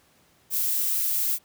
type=noise; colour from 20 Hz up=violet; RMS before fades=-25 dBFS; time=0.5-1.39 s; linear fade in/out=50 ms; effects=pink hiss -61 dBFS RMS until 1.44 s + high-pass 80 Hz 12 dB/octave